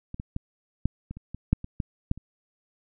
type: clicks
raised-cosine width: 5 ms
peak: -23 / -21 / -17 / -10 / -23 / -28 / -23 / -7 / -23 / -15 / -11 / -29 dBFS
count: 12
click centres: 0.144 / 0.199 / 0.364 / 0.856 / 1.11 / 1.17 / 1.346 / 1.53 / 1.644 / 1.802 / 2.114 / 2.176 s
effects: none